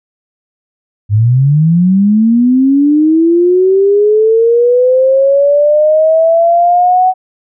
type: linear sweep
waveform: sine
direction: up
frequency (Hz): 99.4 to 750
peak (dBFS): -5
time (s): 1.09-7.14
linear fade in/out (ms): 50
effects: none